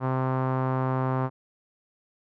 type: tone with low-pass filter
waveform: sawtooth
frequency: 130.4 Hz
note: C3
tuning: 5 cents flat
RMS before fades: -26 dBFS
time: 0-1.3 s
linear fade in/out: 50 ms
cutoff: 1100 Hz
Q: 2.4
effects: none